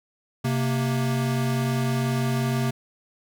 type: tone pair together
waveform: square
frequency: 130.65 / 233.1 Hz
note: C3 / A#3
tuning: -2 / 0 cents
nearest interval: minor seventh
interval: 1002 cents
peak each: -24 / -28 dBFS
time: 0.44-2.71 s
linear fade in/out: 10 ms
effects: none